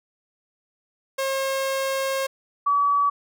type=tone pair in turn; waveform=sawtooth / sine; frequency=538 / 1142.2 Hz; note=C5 / D6; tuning=+48 / -49 cents; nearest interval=octave + minor second; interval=1303 cents; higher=second; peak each=-19 / -17 dBFS; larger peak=second; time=1.18-2.27 / 2.66-3.1 s; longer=first; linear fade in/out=10 ms; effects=none